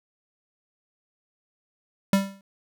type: tone with exponential decay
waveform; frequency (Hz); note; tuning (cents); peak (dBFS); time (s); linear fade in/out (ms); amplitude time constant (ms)
square; 196; G3; 0; -15; 2.13-2.41; 2; 59
effects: none